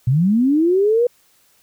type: linear sweep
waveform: sine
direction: up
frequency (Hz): 116.54 to 493.9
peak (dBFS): -12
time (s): 0.07-1.07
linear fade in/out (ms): 5
effects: white hiss -57 dBFS RMS until 1.62 s